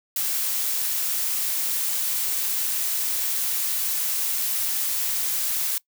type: noise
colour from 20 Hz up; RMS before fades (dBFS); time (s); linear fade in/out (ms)
blue; -25; 0.16-5.78; 2
effects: noise-tail reverb RT60 0.1 s tail -21 dB re dry